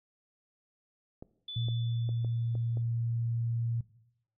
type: clicks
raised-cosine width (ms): 2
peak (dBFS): -30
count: 6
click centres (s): 1.225 / 1.685 / 2.091 / 2.247 / 2.553 / 2.772
type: tone with exponential decay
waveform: sine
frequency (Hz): 3480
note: A7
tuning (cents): -20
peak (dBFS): -37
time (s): 1.48-2.82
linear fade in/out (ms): 5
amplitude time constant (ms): 290
type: tone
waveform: sine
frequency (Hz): 116.54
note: A#2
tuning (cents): 0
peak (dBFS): -29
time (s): 1.56-3.81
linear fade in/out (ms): 5
effects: noise-tail reverb RT60 0.8 s tail -18 dB re dry